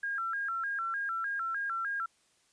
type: tone with vibrato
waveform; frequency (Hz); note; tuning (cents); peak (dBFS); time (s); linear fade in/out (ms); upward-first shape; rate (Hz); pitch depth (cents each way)
sine; 1480; F#6; 0; -31; 0.03-2.06; 5; square; 3.3; 160
effects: white hiss -69 dBFS RMS until 2.52 s + resampled to 22050 Hz